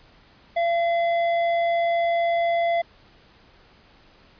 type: tone with hard clipping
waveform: sine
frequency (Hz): 681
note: F5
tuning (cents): -44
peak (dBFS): -21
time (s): 0.56-2.82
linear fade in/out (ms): 10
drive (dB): 8
effects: pink hiss -54 dBFS RMS until 4.39 s + resampled to 11025 Hz